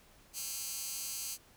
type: tone with high-pass filter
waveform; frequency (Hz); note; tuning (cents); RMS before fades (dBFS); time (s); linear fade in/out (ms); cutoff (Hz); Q
15% pulse; 270.6; C#4; -42; -40; 0.33-1.38; 50; 6400; 1
effects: pink hiss -62 dBFS RMS until 1.56 s